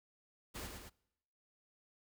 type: noise with echo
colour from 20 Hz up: pink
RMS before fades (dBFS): -45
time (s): 0.54-0.68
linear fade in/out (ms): 20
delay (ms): 110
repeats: 2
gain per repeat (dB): -4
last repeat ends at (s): 0.9
effects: noise-tail reverb RT60 0.9 s tail -25 dB re dry